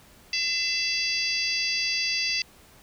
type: harmonic tone with a mistuned harmonic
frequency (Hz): 677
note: E5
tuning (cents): +46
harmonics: 3 / 4 / 5 / 6 / 7 / 8 / 9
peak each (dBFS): -34 / -29 / -36 / -39 / -27 / -37 / -37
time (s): 0.33-2.42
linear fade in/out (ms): 2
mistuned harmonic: 4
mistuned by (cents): -27
effects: pink hiss -54 dBFS RMS until 2.82 s